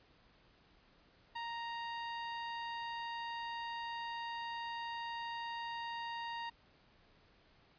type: tone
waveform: sawtooth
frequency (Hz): 932.3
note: A#5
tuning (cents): 0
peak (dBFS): -36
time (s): 1.35-6.5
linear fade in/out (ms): 10
effects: pink hiss -67 dBFS RMS until 7.78 s + resampled to 11025 Hz